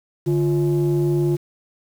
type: tone pair together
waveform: sine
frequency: 146.9 / 349 Hz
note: D3 / F4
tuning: +1 / -1 cents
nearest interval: octave + minor third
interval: 1498 cents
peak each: -17 dBFS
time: 0.26-1.37 s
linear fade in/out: 20 ms
effects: tanh soft clip ceiling -13 dBFS + 7-bit